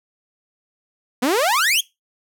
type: exponential sweep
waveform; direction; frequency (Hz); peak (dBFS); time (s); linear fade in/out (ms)
sawtooth; up; 232.9 to 3432; -12; 1.22-1.81; 10
effects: noise-tail reverb RT60 0.2 s tail -20 dB re dry